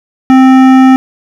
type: tone with hard clipping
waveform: sine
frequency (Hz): 261.6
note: C4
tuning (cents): 0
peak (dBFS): -3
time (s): 0.3-0.96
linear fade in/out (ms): 0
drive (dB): 14
effects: none